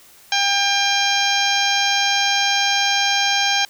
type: harmonic tone with a mistuned harmonic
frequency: 800 Hz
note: G5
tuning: 35 cents sharp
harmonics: 1 / 2 / 3 / 4 / 5 / 6 / 7 / 8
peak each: -22 / -23 / -23 / -22 / -25 / -29 / -26 / -27 dBFS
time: 0.32-3.65 s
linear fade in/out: 2 ms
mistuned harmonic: 7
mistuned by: -42 cents
effects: white hiss -48 dBFS RMS until 3.69 s

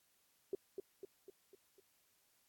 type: tone with echo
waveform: sine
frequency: 390 Hz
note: G4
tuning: 9 cents flat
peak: -35 dBFS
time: 0.53-0.55 s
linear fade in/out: 2 ms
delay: 250 ms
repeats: 5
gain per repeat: -5 dB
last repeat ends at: 1.8 s
effects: white hiss -75 dBFS RMS until 2.48 s + AAC 64 kbps

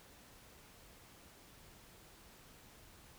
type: silence
effects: pink hiss -60 dBFS RMS until 3.18 s

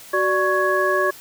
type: tone cluster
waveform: sine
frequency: 373.8 / 587 / 1109 / 1672 Hz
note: F#4 / D5 / C#6 / G#6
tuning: +18 / -1 / 0 / +11 cents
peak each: -22 dBFS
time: 0.13-1.11 s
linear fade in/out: 10 ms
effects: white hiss -42 dBFS RMS until 1.2 s

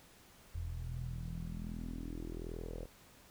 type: tone with low-pass filter sweep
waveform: sawtooth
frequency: 41.26 Hz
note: E1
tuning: 2 cents sharp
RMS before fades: -42 dBFS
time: 0.54-2.86 s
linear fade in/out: 10 ms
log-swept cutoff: 88 to 530 Hz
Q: 4.7
effects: pink hiss -61 dBFS RMS until 3.3 s

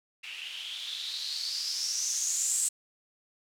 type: noise with low-pass filter sweep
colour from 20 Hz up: violet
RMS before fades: -33 dBFS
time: 0.23-2.69 s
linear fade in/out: 10 ms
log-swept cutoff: 2600 to 8000 Hz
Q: 6.9
effects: none

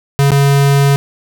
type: tone with dropouts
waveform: square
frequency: 140 Hz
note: C#3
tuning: 18 cents sharp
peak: -8 dBFS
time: 0.19-0.96 s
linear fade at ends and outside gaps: 0 ms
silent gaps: 0.306-0.318 s
effects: none

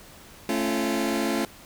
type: chord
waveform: sawtooth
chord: A augmented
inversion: none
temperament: just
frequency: 220 / 275 / 343.8 Hz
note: A3 / C#4 / E#4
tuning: 0 / -14 / -27 cents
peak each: -24 dBFS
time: 0.49-1.45 s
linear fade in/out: 2 ms
effects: pink hiss -48 dBFS RMS until 1.65 s

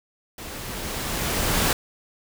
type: noise with level ramp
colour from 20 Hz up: pink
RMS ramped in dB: -37 to -20 dBFS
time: 0.38-1.73 s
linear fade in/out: 2 ms
effects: none

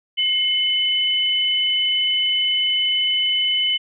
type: tone pair together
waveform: sine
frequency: 2141 / 3009 Hz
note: C7 / F#7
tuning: +39 / +28 cents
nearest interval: tritone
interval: 589 cents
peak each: -26 / -17 dBFS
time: 0.17-3.78 s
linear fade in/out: 20 ms
effects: none

